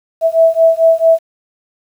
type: beating tone pair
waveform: sine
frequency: 653 / 657.5 Hz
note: E5 / E5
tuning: -17 / -5 cents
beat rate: 4.5 Hz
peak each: -10 dBFS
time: 0.21-1.19 s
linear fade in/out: 50 ms
effects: 7-bit